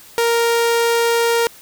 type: tone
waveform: sawtooth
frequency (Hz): 466.2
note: A#4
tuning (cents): 0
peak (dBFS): -10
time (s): 0.18-1.47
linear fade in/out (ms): 0
effects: white hiss -43 dBFS RMS until 1.61 s